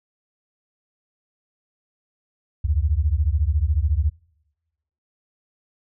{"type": "beating tone pair", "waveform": "sine", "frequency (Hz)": [69.3, 83.3], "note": ["C#2", "E2"], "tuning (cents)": [0, 19], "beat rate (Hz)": 14, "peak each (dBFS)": [-20, -21], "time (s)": [2.64, 4.1], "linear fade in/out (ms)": 10, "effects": ["noise-tail reverb RT60 1.0 s tail -25 dB re dry"]}